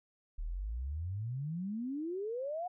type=exponential sweep; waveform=sine; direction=up; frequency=36 to 740 Hz; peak=-35 dBFS; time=0.38-2.68 s; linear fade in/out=10 ms; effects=none